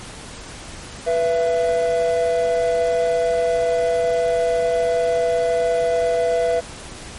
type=tone pair together; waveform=triangle; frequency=492.4 / 669.7 Hz; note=B4 / E5; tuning=-5 / +27 cents; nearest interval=perfect fourth; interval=532 cents; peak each=-17 dBFS; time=1.06-6.61 s; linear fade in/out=20 ms; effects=pink hiss -36 dBFS RMS until 7.18 s + MP3 48 kbps